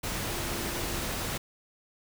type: tone in noise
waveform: sine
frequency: 345.3 Hz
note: F4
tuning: 20 cents flat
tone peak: -41 dBFS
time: 0.27-1.06 s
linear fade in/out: 10 ms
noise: pink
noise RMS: -33 dBFS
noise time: 0.03-1.38 s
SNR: -11 dB
effects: none